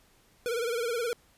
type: tone with vibrato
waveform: square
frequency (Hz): 470.8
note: A#4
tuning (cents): +17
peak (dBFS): -29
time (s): 0.46-1.13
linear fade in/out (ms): 0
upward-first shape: sine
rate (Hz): 19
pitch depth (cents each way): 86
effects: pink hiss -63 dBFS RMS until 1.37 s + resampled to 32000 Hz